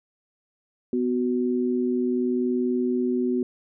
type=tone pair together; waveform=sine; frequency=249.2 / 370 Hz; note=B3 / F#4; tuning=+16 / 0 cents; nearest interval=perfect fifth; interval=684 cents; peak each=-23 / -25 dBFS; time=0.93-3.43 s; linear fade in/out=2 ms; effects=none